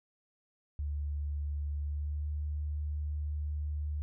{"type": "tone with pitch glide", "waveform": "sine", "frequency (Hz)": [73, 74.53], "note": ["D2", "D2"], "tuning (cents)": [-10, 26], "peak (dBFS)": -32, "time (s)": [0.79, 4.02], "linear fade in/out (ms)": 0, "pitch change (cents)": 36, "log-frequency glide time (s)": [1.8, 2.28], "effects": []}